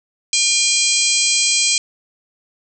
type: harmonic tone with a mistuned harmonic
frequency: 804 Hz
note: G5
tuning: 44 cents sharp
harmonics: 3 / 4 / 5 / 6 / 7 / 8 / 9 / 10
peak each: -22 / -22 / -22 / -22 / -22 / -22 / -22 / -22 dBFS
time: 0.33-1.78 s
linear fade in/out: 2 ms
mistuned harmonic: 5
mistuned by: +57 cents
effects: none